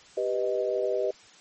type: chord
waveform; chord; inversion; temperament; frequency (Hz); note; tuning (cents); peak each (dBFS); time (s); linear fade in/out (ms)
sine; G augmented; none; equal; 392 / 493.9 / 622.3; G4 / B4 / D#5; 0 / 0 / 0; -29; 0.17-1.11; 5
effects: white hiss -53 dBFS RMS until 1.4 s + MP3 32 kbps